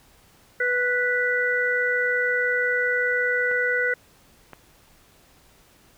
harmonic tone, 492.8 Hz, B4, 4 cents flat, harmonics 1 / 3 / 4, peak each -26 / -23 / -25 dBFS, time 0.6-3.94 s, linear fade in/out 5 ms
clicks, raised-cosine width 0.5 ms, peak -24 dBFS, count 2, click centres 3.514 / 4.533 s
effects pink hiss -56 dBFS RMS until 5.97 s

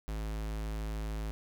square tone, 53.5 Hz, A1, 48 cents flat, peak -35 dBFS, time 0.08-1.31 s, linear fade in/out 0 ms, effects none

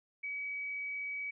sine tone, 2274 Hz, C#7, 44 cents sharp, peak -36 dBFS, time 0.23-1.31 s, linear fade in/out 10 ms, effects none

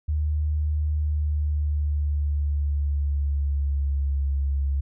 sine tone with pitch glide, 75.6 to 69.33 Hz, D#2 to C#2, -49 to +1 cents, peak -21 dBFS, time 0.08-4.81 s, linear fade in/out 10 ms, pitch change -150 cents, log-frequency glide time 0.95-4.22 s, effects none

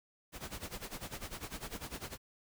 pink noise with tremolo, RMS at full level -41 dBFS, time 0.32-2.18 s, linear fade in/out 50 ms, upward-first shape sine, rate 10 Hz, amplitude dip 85%, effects none

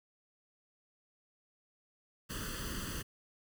pink noise with comb filter, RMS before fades -40 dBFS, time 2.29-3.03 s, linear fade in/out 20 ms, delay 0.65 ms, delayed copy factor +0.9, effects none

